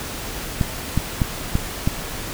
clicks, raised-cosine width 5 ms, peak -5 dBFS, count 5, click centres 0.612 / 0.976 / 1.218 / 1.554 / 1.875 s, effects pink hiss -30 dBFS RMS until 2.33 s

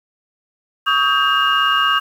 sine tone cluster, 1129 / 1266 / 1587 / 2837 Hz, C#6 / D#6 / G6 / F7, +31 / +30 / +21 / +27 cents, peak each -18 dBFS, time 0.86-2 s, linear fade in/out 20 ms, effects tanh soft clip ceiling -4 dBFS + 7-bit

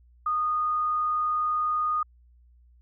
sine tone, 1232 Hz, D#6, 17 cents flat, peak -23 dBFS, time 0.26-2.03 s, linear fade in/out 5 ms, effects added 60 Hz sine -54 dBFS peak until 2.81 s

